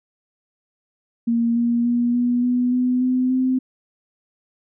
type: tone with pitch steps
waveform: sine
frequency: 233.1 / 236.5 / 239.9 / 243.4 / 247 / 250.6 / 254.2 / 257.9 Hz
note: A#3 / A#3 / A#3 / B3 / B3 / B3 / C4 / C4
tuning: 0 / +25 / +50 / -25 / 0 / +25 / -50 / -25 cents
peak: -16 dBFS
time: 1.27-3.59 s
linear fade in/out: 10 ms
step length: 290 ms
effects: none